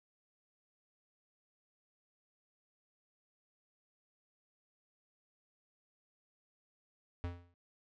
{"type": "tone with exponential decay", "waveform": "square", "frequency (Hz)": 87.31, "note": "F2", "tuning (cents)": 0, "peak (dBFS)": -34, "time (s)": [7.24, 7.54], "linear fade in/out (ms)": 0, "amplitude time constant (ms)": 65, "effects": ["low-pass 3000 Hz 12 dB/octave"]}